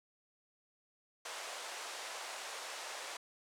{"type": "band-pass noise", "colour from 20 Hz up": "pink", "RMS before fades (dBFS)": -45, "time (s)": [1.25, 3.17], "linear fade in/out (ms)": 5, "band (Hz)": [530, 9100], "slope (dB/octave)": 24, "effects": []}